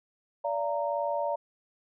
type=tone cluster; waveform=sine; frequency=580 / 682 / 926 Hz; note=D5 / F5 / A#5; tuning=-22 / -41 / -12 cents; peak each=-30 / -33 / -32 dBFS; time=0.44-1.36 s; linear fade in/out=10 ms; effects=none